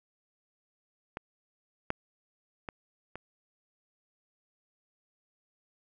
clicks, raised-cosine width 0.5 ms, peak -21 / -14 / -22 / -25 dBFS, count 4, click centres 1.171 / 1.904 / 2.688 / 3.156 s, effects none

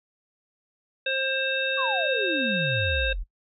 harmonic tone, 531 Hz, C5, 25 cents sharp, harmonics 1 / 3 / 5 / 7, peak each -29 / -29 / -29 / -29 dBFS, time 1.06-3.13 s, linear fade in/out 5 ms
sine exponential sweep, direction down, 1174.7 to 38 Hz, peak -27 dBFS, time 1.77-3.24 s, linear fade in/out 20 ms
effects noise-tail reverb RT60 0.1 s tail -19 dB re dry

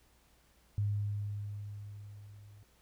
sine tone with level ramp, 102.8 Hz, G#2, 17 cents flat, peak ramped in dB -28 to -53 dBFS, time 0.78-2.63 s, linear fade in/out 0 ms, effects added 60 Hz sine -68 dBFS peak until 2.81 s + pink hiss -68 dBFS RMS until 2.81 s

